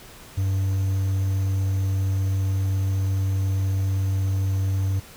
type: tone with quantisation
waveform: triangle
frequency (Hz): 96.3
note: G2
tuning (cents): -30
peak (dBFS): -18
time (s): 0.37-5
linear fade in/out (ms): 10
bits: 8
effects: pink hiss -45 dBFS RMS until 5.16 s